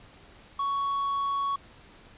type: tone with quantisation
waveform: triangle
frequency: 1115 Hz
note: C#6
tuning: 10 cents sharp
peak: -24 dBFS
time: 0.59-1.56 s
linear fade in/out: 5 ms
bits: 9
effects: pink hiss -53 dBFS RMS until 2.17 s + resampled to 8000 Hz